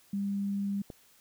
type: tone with vibrato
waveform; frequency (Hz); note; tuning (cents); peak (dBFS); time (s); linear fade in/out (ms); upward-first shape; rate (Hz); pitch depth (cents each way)
sine; 199.7; G3; +32; -29; 0.13-0.82; 5; triangle; 20; 10
type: click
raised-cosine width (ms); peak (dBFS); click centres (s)
2; -28; 0.902
effects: white hiss -62 dBFS RMS until 1.2 s